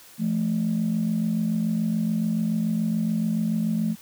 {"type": "tone pair together", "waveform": "sine", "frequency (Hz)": [170.8, 217.8], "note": ["F3", "A3"], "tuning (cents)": [-38, -17], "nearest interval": "major third", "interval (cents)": 421, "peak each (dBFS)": [-25, -22], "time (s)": [0.18, 3.96], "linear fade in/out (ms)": 50, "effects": ["tanh soft clip ceiling -16 dBFS", "white hiss -49 dBFS RMS until 4.01 s"]}